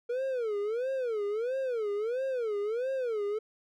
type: tone with vibrato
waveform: triangle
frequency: 466.2 Hz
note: A#4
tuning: in tune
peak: -27 dBFS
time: 0.09-3.39 s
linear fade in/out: 10 ms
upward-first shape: sine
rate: 1.5 Hz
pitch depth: 240 cents each way
effects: none